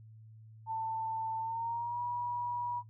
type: tone with pitch glide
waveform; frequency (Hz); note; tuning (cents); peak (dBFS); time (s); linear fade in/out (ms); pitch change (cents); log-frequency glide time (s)
sine; 891 to 966; A5 to B5; +22 to -39; -33; 0.66-2.83; 50; +139; 1.38-2.01
effects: noise-tail reverb RT60 0.1 s tail -18 dB re dry + added 110 Hz sine -51 dBFS peak until 2.89 s